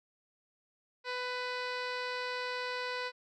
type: tone with low-pass filter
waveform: 15% pulse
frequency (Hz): 498.2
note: B4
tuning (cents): +15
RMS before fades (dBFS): -37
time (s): 1.04-3.12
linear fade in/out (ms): 50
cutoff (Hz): 3700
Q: 3.9
effects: none